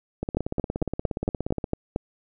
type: two click trains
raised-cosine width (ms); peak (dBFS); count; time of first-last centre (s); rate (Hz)
2; -14 / -10; 25 / 8; 0.23-1.642 / 0.37-1.961; 17 / 4.4
effects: none